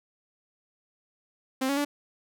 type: tone with pitch steps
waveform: sawtooth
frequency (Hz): 262.6 / 279.6 / 289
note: C4 / C#4 / D4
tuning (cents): +6 / +15 / -28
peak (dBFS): -21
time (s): 1.61-1.85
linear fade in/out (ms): 10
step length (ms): 80
effects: none